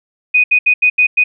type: tone bursts at uneven times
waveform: sine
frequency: 2489 Hz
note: D#7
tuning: in tune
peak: -7 dBFS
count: 6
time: 0.34-0.44 / 0.51-0.59 / 0.66-0.74 / 0.82-0.9 / 0.98-1.07 / 1.17-1.24 s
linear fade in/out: 10 ms
effects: none